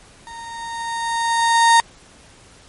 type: tone with level ramp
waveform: 35% pulse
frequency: 925 Hz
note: A#5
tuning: 14 cents flat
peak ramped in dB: -32 to -7 dBFS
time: 0.27-1.8 s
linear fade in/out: 0 ms
effects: pink hiss -47 dBFS RMS until 2.68 s + MP3 48 kbps